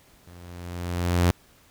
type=tone with level ramp; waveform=sawtooth; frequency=87.7 Hz; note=F2; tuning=8 cents sharp; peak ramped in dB=-42 to -12 dBFS; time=0.27-1.31 s; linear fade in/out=0 ms; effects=pink hiss -57 dBFS RMS until 1.7 s